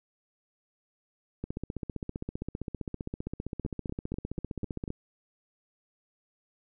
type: two click trains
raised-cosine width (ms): 3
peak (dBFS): -22 / -21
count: 6 / 54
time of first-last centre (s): 3.65-4.879 / 1.44-4.904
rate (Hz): 4.07 / 15.3
effects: none